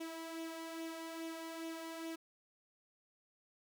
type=tone with flanger; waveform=sawtooth; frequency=327 Hz; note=E4; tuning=14 cents flat; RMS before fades=-45 dBFS; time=0-2.16 s; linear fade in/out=10 ms; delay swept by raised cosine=0.31 to 2.11 ms; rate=2.4 Hz; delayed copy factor=+0.5; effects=none